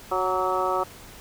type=harmonic tone with a mistuned harmonic; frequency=185 Hz; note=F#3; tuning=in tune; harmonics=2 / 3 / 4 / 5 / 6 / 7; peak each=-29 / -29 / -29 / -29 / -29 / -29 dBFS; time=0.11-0.84 s; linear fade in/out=10 ms; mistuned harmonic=6; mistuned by=+45 cents; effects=pink hiss -45 dBFS RMS until 1.2 s